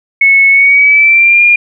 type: tone with pitch glide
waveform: sine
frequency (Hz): 2200 to 2413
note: C#7 to D7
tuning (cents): -14 to +46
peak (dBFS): -3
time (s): 0.21-1.56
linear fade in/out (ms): 5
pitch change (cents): +160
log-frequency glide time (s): 0.5-1.43
effects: none